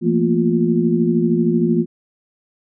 sine tone cluster, 169.6 / 223.1 / 236 / 352.2 Hz, E3 / A3 / A#3 / F4, +50 / +24 / +22 / +15 cents, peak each -19 dBFS, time 0.01-1.86 s, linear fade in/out 50 ms, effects none

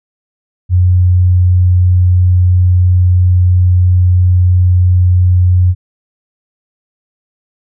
sine tone, 90.3 Hz, F#2, 42 cents flat, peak -5 dBFS, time 0.69-5.75 s, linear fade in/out 50 ms, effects none

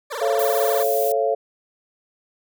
20% pulse tone with vibrato, 513 Hz, C5, 34 cents flat, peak -22 dBFS, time 0.1-0.84 s, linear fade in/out 20 ms, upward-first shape sine, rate 20 Hz, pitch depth 270 cents each way
sine chord, A augmented, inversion none, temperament just, 440 / 550 / 687.5 Hz, A4 / C#5 / E#5, 0 / -14 / -27 cents, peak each -22 dBFS, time 0.21-1.35 s, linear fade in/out 10 ms
violet noise, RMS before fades -29 dBFS, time 0.39-1.12 s, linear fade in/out 2 ms
effects none

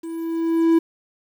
triangle tone with level ramp, 329.6 Hz, E4, in tune, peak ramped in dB -27 to -9 dBFS, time 0.03-0.79 s, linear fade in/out 10 ms, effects 8-bit

